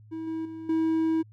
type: tone with level steps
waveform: triangle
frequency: 322.2 Hz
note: E4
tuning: 39 cents flat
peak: -30 / -27 / -34 / -20 dBFS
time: 0.11-1.23 s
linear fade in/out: 20 ms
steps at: 0.27 / 0.45 / 0.69 s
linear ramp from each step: 5 ms
effects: added 107 Hz sine -49 dBFS peak until 1.32 s